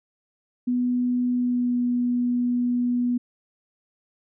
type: tone with pitch glide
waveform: sine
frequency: 246.9 to 244.3 Hz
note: B3 to B3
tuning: 0 to -19 cents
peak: -20 dBFS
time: 0.67-3.18 s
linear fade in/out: 10 ms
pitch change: -19 cents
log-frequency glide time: 1.32-1.78 s
effects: none